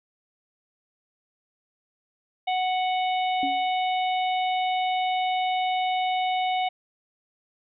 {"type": "harmonic tone", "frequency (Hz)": 740, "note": "F#5", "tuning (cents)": 0, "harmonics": [1, 3, 4, 5], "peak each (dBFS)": [-23, -33, -35, -37], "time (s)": [2.47, 6.69], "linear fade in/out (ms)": 10}
{"type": "tone with exponential decay", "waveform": "sine", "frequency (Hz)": 277.2, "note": "C#4", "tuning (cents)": 0, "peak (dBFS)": -26, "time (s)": [3.43, 3.73], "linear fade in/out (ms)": 1, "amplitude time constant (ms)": 64}
{"effects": []}